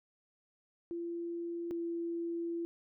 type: tone pair in turn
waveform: sine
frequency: 340.9 / 338.2 Hz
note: F4 / E4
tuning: -42 / +44 cents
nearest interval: unison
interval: 14 cents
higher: first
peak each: -36 / -34 dBFS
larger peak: second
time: 0.91-1.71 / 1.71-2.65 s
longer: second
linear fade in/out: 0 ms
effects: none

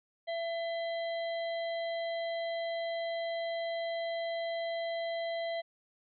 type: harmonic tone with a mistuned harmonic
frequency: 670 Hz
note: E5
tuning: 28 cents sharp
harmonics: 1 / 3 / 5 / 6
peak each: -33 / -43 / -47 / -49 dBFS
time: 0.27-5.62 s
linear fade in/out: 20 ms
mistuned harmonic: 5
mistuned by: -81 cents
effects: none

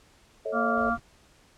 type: chord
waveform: sine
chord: A major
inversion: none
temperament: equal with one note detuned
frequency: 440 / 554.4 / 642.7 Hz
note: A4 / C#5 / E5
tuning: 0 / 0 / -44 cents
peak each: -33 dBFS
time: 0.45-0.9 s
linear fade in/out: 10 ms
type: harmonic tone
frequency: 232.4 Hz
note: A#3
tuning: 5 cents flat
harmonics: 1 / 3 / 5 / 6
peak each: -29 / -29 / -29 / -29 dBFS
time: 0.52-0.98 s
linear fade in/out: 50 ms
type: noise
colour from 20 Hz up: brown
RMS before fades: -44 dBFS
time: 0.77-1 s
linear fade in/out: 10 ms
effects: pink hiss -59 dBFS RMS until 1.57 s + low-pass 9000 Hz 12 dB/octave

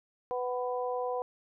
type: harmonic tone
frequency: 248.9 Hz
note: B3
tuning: 14 cents sharp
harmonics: 2 / 3 / 4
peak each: -32 / -36 / -38 dBFS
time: 0.31-1.22 s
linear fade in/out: 0 ms
effects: none

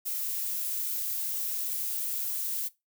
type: noise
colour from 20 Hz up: violet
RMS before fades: -32 dBFS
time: 0.05-2.69 s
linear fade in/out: 20 ms
effects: noise-tail reverb RT60 0.2 s tail -19 dB re dry

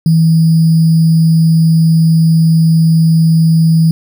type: tone with sample-and-hold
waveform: sine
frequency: 162.3 Hz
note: E3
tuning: 27 cents flat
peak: -5 dBFS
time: 0.06-3.91 s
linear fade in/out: 2 ms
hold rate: 4900 Hz
effects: none

